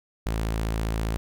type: tone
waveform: sawtooth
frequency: 55 Hz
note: A1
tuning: in tune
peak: -21 dBFS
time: 0.26-1.17 s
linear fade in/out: 0 ms
effects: none